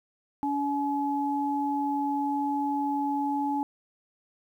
sine tone pair together, 284 / 851 Hz, C#4 / G#5, +42 / +42 cents, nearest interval octave + perfect fifth, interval 1900 cents, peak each -28 dBFS, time 0.43-3.63 s, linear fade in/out 0 ms, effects 10-bit

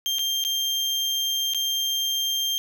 35% pulse tone with dropouts, 3184 Hz, G7, 26 cents sharp, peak -21 dBFS, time 0.06-2.58 s, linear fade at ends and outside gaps 0 ms, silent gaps 0.185-0.192 / 0.439-0.449 / 1.536-1.546 s, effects none

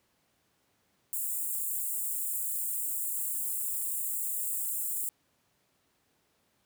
white high-pass noise, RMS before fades -33 dBFS, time 1.13-5.09 s, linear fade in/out 0 ms, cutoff 7300 Hz, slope 96 dB/octave, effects pink hiss -72 dBFS RMS until 6.65 s + high-pass 100 Hz 12 dB/octave

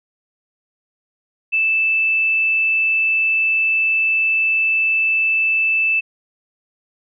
sine tone, 2637 Hz, E7, in tune, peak -14 dBFS, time 1.52-6.01 s, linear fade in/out 20 ms, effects none

